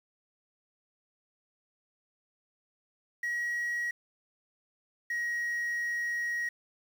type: tone pair in turn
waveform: sine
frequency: 1907 / 1894.9 Hz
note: A#6 / A#6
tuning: +39 / +28 cents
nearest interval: unison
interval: 11 cents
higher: first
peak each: -27 dBFS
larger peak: neither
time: 3.23-3.91 / 5.1-6.49 s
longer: second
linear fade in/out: 5 ms
effects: tanh soft clip ceiling -29 dBFS + 9-bit